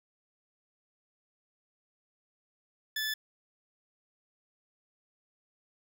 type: tone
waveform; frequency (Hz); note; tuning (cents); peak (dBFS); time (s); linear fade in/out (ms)
20% pulse; 1738; A6; -22; -26; 2.96-3.14; 5
effects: none